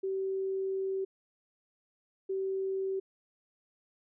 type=tone bursts at uneven times; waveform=sine; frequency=384.3 Hz; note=G4; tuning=34 cents flat; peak=-30 dBFS; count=2; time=0.03-1.05 / 2.29-3 s; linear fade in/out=10 ms; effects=none